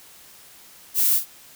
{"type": "noise with echo", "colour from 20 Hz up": "violet", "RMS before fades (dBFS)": -19, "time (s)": [0.94, 1.21], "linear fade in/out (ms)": 50, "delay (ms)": 48, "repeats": 1, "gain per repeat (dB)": -10, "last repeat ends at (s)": 1.258, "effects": ["white hiss -48 dBFS RMS until 1.55 s"]}